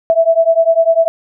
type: beating tone pair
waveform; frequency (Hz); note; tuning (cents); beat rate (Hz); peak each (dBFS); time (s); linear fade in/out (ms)
sine; 654 / 664; E5 / E5; -14 / +12; 10; -11; 0.1-1.08; 0
effects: none